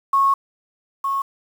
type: tone pair in turn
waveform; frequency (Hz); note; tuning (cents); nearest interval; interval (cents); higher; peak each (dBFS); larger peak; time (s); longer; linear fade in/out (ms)
sine; 1097 / 1097; C#6 / C#6; -18 / -18; unison; 0; neither; -13 / -19; first; 0.13-0.34 / 1.04-1.22; first; 5
effects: 7-bit